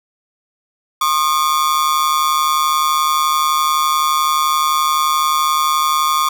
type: ring-modulated tone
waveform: 45% pulse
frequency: 1148 Hz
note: D6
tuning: 40 cents flat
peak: -10 dBFS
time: 1.01-6.29 s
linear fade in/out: 5 ms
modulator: 75.8 Hz
effects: none